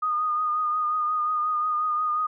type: tone with vibrato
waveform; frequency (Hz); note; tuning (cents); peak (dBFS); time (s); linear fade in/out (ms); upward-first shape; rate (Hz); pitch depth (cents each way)
sine; 1231; D#6; -19; -22; 0.02-2.27; 10; triangle; 5.6; 34
effects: none